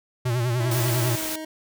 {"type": "tone with vibrato", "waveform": "square", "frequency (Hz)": 121.3, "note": "B2", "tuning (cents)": -31, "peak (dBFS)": -22, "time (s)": [0.25, 1.16], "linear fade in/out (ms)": 10, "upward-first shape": "sine", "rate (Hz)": 10, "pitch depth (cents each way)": 84}
{"type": "tone with pitch glide", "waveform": "25% pulse", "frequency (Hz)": [329.6, 314.5], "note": ["E4", "D#4"], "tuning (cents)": [0, 19], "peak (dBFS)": -28, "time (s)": [0.6, 1.45], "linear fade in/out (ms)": 5, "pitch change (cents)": -81, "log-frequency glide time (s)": [0.83, 1.28]}
{"type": "noise", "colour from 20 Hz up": "white", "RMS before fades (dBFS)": -30, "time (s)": [0.71, 1.36], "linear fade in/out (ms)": 5}
{"effects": []}